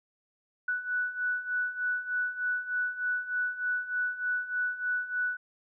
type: beating tone pair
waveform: sine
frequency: 1480 / 1483.3 Hz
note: F#6 / F#6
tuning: 0 / +4 cents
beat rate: 3.3 Hz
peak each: -34 / -30 dBFS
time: 0.68-5.37 s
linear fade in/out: 5 ms
effects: none